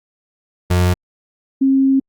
35% pulse / sine tone pair in turn, 89.7 / 268.8 Hz, F2 / C4, +47 / +47 cents, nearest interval octave + perfect fifth, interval 1900 cents, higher second, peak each -10 dBFS, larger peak neither, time 0.7-0.94 / 1.61-2 s, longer second, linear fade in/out 10 ms, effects Opus 48 kbps

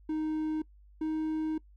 triangle tone pair in turn, 311.1 / 313.4 Hz, D#4 / D#4, 0 / +13 cents, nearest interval unison, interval 13 cents, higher second, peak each -27 dBFS, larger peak neither, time 0.09-0.62 / 1.01-1.58 s, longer second, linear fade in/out 5 ms, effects noise-tail reverb RT60 0.1 s tail -23 dB re dry + added 50 Hz sine -54 dBFS peak until 1.76 s

